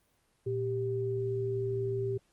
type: tone pair together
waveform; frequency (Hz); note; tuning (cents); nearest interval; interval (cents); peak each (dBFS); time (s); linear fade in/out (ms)
sine; 116.54 / 392; A#2 / G4; 0 / 0; octave + major sixth; 2100; -34 / -31; 0.46-2.18; 10
effects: pink hiss -71 dBFS RMS until 2.32 s + Opus 24 kbps